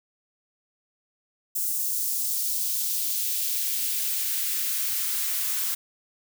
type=noise with high-pass filter sweep; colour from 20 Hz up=blue; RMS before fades=-27 dBFS; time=1.55-5.75 s; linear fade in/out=10 ms; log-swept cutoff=7600 to 900 Hz; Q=0.97; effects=none